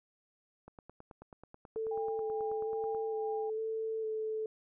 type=click train; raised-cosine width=1 ms; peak=-36 dBFS; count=22; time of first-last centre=0.68-2.948 s; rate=9.26 Hz
type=tone with vibrato; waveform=sine; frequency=440 Hz; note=A4; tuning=in tune; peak=-33 dBFS; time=1.76-4.46 s; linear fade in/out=2 ms; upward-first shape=square; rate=1.1 Hz; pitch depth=13 cents each way
type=tone with tremolo; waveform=sine; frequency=802 Hz; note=G5; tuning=39 cents sharp; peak=-38 dBFS; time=1.91-3.5 s; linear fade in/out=5 ms; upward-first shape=sine; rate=2.3 Hz; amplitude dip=45%
effects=none